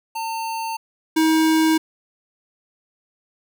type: tone pair in turn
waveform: square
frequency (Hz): 900 / 318.2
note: A5 / D#4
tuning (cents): +39 / +39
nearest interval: octave + tritone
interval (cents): 1800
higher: first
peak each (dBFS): -25 / -15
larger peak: second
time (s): 0.15-0.77 / 1.16-1.78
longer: neither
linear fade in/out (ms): 10
effects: none